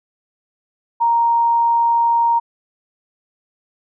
sine tone, 933 Hz, A#5, 1 cent sharp, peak -12 dBFS, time 1-2.4 s, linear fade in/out 20 ms, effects none

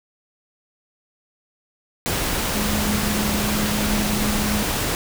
sine tone in noise, 209.3 Hz, G#3, 14 cents sharp, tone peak -23 dBFS, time 2.55-4.63 s, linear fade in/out 0 ms, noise pink, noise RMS -23 dBFS, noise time 2.06-4.95 s, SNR -3 dB, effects none

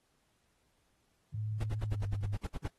sine tone with pitch glide, 107.1 to 101.09 Hz, A2 to G#2, -46 to -46 cents, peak -33 dBFS, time 1.34-2.37 s, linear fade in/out 5 ms, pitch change -100 cents, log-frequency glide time 1.85-2.02 s
brown noise bursts, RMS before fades -36 dBFS, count 11, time 1.6-2.681 s, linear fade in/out 10 ms, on 41 ms, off 63 ms
effects pink hiss -75 dBFS RMS until 2.78 s + AAC 32 kbps

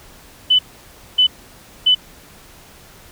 sine tone bursts, 3004 Hz, F#7, 26 cents sharp, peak -9 dBFS, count 3, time 0.5-1.95 s, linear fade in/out 10 ms, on 90 ms, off 590 ms, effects pink hiss -44 dBFS RMS until 3.11 s

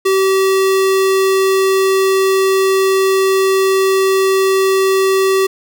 square tone, 384.1 Hz, G4, 35 cents flat, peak -11 dBFS, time 0.05-5.47 s, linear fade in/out 10 ms, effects none

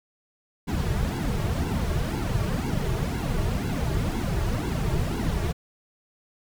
brown noise with flanger, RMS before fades -26 dBFS, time 0.67-5.53 s, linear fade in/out 20 ms, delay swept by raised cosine 1.6 to 4 ms, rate 2 Hz, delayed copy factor -0.95, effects none

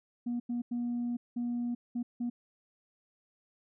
sine tone bursts at uneven times, 240.3 Hz, B3, 47 cents flat, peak -29 dBFS, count 6, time 0.26-0.4 / 0.49-0.62 / 0.71-1.17 / 1.36-1.75 / 1.95-2.03 / 2.2-2.3 s, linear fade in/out 10 ms, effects tanh soft clip ceiling -28 dBFS

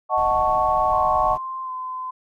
sine chord, D# half-diminished seventh, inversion none, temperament equal, 622.3 / 740 / 880 / 1108.7 Hz, D#5 / F#5 / A5 / C#6, 0 / 0 / 0 / 0 cents, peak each -24 / -22 / -23 / -21 dBFS, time 0.09-1.38 s, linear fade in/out 50 ms
brown noise, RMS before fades -36 dBFS, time 0.17-1.38 s, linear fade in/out 10 ms
sine tone with pitch glide, 1046.5 to 1025 Hz, C6 to C6, 0 to -36 cents, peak -27 dBFS, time 0.92-2.11 s, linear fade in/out 10 ms, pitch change -36 cents, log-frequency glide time 1.63-1.71 s
effects none

